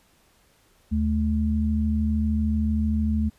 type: tone pair together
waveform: sine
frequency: 76.47 / 216.3 Hz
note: D#2 / A3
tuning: -29 / -29 cents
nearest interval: octave + tritone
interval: 1800 cents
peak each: -23 dBFS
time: 0.91-3.3 s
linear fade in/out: 20 ms
effects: pink hiss -61 dBFS RMS until 3.38 s + resampled to 32000 Hz